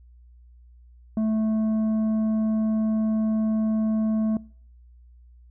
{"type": "tone with tanh clipping", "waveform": "triangle", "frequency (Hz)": 218.6, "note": "A3", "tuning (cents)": -11, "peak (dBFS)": -22, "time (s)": [1.17, 4.37], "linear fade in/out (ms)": 2, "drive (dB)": 11, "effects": ["noise-tail reverb RT60 0.5 s tail -23 dB re dry", "added 60 Hz sine -48 dBFS peak until 5.5 s"]}